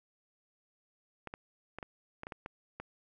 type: clicks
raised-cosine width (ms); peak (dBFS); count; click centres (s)
0.5; -26; 9; 1.273 / 1.339 / 1.786 / 1.828 / 2.234 / 2.269 / 2.322 / 2.461 / 2.8
effects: none